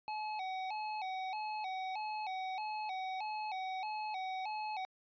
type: tone with vibrato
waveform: square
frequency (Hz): 803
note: G5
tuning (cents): +41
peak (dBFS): -38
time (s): 0.08-4.85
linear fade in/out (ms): 0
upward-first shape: square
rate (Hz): 1.6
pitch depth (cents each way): 110
effects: resampled to 11025 Hz